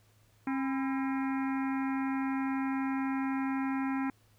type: harmonic tone with a mistuned harmonic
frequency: 268.8 Hz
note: C4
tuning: 47 cents sharp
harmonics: 1 / 3 / 4 / 5 / 6 / 7 / 8 / 9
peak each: -30 / -40 / -42 / -44 / -46 / -47 / -48 / -49 dBFS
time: 0.47-4.1 s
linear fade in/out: 2 ms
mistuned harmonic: 4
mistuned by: -110 cents
effects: added 106 Hz sine -64 dBFS peak until 4.38 s + pink hiss -68 dBFS RMS until 4.38 s